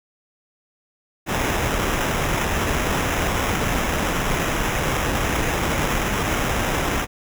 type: noise with sample-and-hold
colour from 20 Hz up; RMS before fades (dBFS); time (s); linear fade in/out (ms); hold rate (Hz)
pink; -22; 1.26-7.07; 50; 4410
effects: none